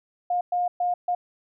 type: tone bursts at uneven times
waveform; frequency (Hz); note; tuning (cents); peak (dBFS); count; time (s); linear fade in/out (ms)
sine; 712; F5; +33; -21; 4; 0.3-0.41 / 0.52-0.68 / 0.8-0.94 / 1.08-1.15; 5
effects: none